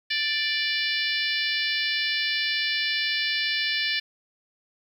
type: harmonic tone with a mistuned harmonic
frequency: 587.3 Hz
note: D5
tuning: in tune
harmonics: 3 / 4 / 5 / 6 / 7 / 8 / 9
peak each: -29 / -30 / -31 / -32 / -32 / -33 / -34 dBFS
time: 0.1-4 s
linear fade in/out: 10 ms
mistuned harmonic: 8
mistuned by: -18 cents
effects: 9-bit